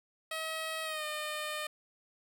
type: tone with pitch glide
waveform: 10% pulse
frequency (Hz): 639 to 607.3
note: D#5 to D#5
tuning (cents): +46 to -42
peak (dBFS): -27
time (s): 0.31-1.67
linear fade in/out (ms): 5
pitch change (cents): -88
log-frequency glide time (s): 0.83-1.05
effects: none